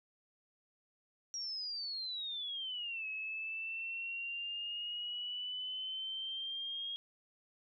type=exponential two-way sweep; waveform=sine; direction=down then up; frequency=5680 to 2567 to 3273 Hz; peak=-38 dBFS; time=1.34-6.96 s; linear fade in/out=0 ms; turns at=3.07 s; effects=none